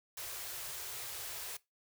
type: band-stop noise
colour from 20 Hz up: white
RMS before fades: -43 dBFS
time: 0.17-1.57 s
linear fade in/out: 5 ms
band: 150 to 340 Hz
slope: 96 dB/octave
effects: noise-tail reverb RT60 0.2 s tail -20 dB re dry